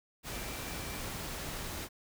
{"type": "tone in noise", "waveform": "sine", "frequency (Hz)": 2349, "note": "D7", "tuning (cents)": 0, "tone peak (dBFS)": -51, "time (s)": [0.3, 1.03], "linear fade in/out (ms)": 50, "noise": "pink", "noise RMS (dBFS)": -40, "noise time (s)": [0.23, 1.89], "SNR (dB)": -14, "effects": []}